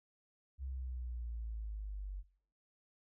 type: exponential sweep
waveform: sine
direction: down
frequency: 67.4 to 47.02 Hz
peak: -39 dBFS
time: 0.58-2.24 s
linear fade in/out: 50 ms
effects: noise-tail reverb RT60 0.6 s tail -24 dB re dry